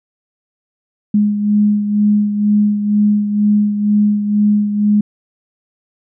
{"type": "beating tone pair", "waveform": "sine", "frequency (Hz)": [207.7, 209.8], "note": ["G#3", "G#3"], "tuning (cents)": [0, 18], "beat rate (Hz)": 2.1, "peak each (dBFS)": [-11, -19], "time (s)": [1.14, 5.01], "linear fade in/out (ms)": 5, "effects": []}